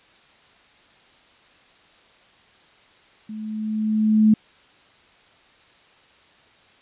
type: tone with level ramp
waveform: sine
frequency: 216 Hz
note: A3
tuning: 32 cents flat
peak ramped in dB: -31 to -10 dBFS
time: 3.29-4.34 s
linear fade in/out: 5 ms
effects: white hiss -54 dBFS RMS until 6.81 s + resampled to 8000 Hz